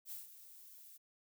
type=noise with ADSR envelope; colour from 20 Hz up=violet; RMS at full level=-45 dBFS; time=0.05-0.98 s; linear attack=66 ms; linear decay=150 ms; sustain=-12 dB; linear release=18 ms; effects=none